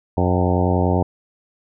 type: harmonic tone with a mistuned harmonic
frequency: 90.3 Hz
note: F#2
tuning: 42 cents flat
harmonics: 1 / 2 / 3 / 4 / 5 / 6 / 7 / 8 / 9 / 10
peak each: -19 / -22 / -24 / -25 / -26 / -27 / -27 / -28 / -29 / -29 dBFS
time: 0.17-1.03 s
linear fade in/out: 5 ms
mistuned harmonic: 8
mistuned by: +58 cents
effects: none